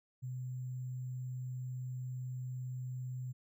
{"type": "tone with sample-and-hold", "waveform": "sine", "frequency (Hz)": 127.3, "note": "C3", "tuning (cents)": -47, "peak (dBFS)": -38, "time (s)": [0.22, 3.33], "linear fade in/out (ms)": 20, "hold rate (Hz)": 7350, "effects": []}